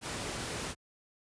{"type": "noise", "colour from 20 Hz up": "pink", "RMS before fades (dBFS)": -37, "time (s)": [0.01, 0.75], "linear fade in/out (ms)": 50, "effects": ["high-pass 60 Hz 12 dB/octave", "resampled to 22050 Hz"]}